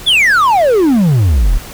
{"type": "exponential sweep", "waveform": "triangle", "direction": "down", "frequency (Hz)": [3587, 34.08], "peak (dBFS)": -5, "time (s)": [0.06, 1.59], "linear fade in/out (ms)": 20, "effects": ["pink hiss -31 dBFS RMS until 1.73 s"]}